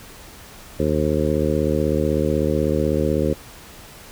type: harmonic tone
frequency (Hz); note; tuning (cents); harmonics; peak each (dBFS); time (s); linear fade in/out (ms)
76.1; D#2; -38; 1 / 2 / 3 / 4 / 5 / 6 / 7; -25 / -25 / -25 / -25 / -25 / -25 / -25; 0.79-3.34; 10
effects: pink hiss -42 dBFS RMS until 4.11 s